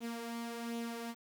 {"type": "tone with flanger", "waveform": "sawtooth", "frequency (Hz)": 233.1, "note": "A#3", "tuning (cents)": 0, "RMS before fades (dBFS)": -41, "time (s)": [0, 1.15], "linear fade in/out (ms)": 50, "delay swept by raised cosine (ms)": [0.29, 3.39], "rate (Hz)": 1.3, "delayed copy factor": 0.5, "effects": ["10-bit"]}